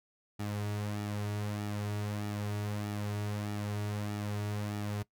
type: tone with flanger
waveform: sawtooth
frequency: 103.83 Hz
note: G#2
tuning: in tune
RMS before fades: -36 dBFS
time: 0.39-5.03 s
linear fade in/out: 10 ms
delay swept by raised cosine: 1.9 to 3.9 ms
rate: 1.6 Hz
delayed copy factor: -0.55
effects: noise-tail reverb RT60 0.1 s tail -20 dB re dry